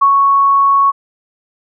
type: tone with ADSR envelope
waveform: sine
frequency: 1108.7 Hz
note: C#6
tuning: in tune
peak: -5 dBFS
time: 0.01-0.92 s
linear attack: 14 ms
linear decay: 79 ms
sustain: -2 dB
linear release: 27 ms
effects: none